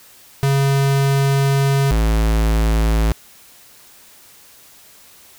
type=tone pair in turn; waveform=square; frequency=137.9 / 54.73 Hz; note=C#3 / A1; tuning=-9 / -9 cents; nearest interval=octave + major third; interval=1600 cents; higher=first; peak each=-14 dBFS; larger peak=neither; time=0.43-1.91 / 1.91-3.12 s; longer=first; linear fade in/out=0 ms; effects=white hiss -46 dBFS RMS until 5.38 s